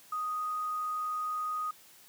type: tone with quantisation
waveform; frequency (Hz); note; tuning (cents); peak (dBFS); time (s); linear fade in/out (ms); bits
sine; 1244.5; D#6; 0; -31; 0.12-1.71; 5; 9
effects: white hiss -57 dBFS RMS until 2.08 s + high-pass 100 Hz 12 dB/octave